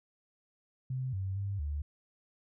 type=tone with pitch steps; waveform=sine; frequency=129.5 / 95.7 / 99.3 / 73.2 Hz; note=C3 / G2 / G2 / D2; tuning=-17 / -41 / +23 / -5 cents; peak=-32 dBFS; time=0.9-1.82 s; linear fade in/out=5 ms; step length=230 ms; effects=none